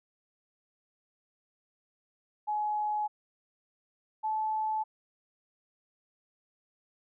sine tone pair in turn, 844 / 867.7 Hz, G#5 / A5, +28 / -24 cents, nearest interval unison, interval 48 cents, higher second, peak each -28 / -28 dBFS, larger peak neither, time 2.47-3.08 / 4.23-4.84 s, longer neither, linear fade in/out 20 ms, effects none

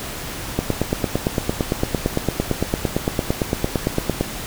click train, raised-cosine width 2 ms, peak -4 dBFS, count 33, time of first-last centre 0.59-4.21 s, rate 8.84 Hz, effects pink hiss -30 dBFS RMS until 4.46 s

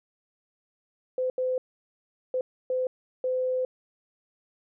sine tone bursts at uneven times, 511 Hz, C5, 41 cents flat, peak -24 dBFS, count 5, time 1.18-1.3 / 1.38-1.58 / 2.34-2.41 / 2.7-2.87 / 3.24-3.65 s, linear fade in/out 2 ms, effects none

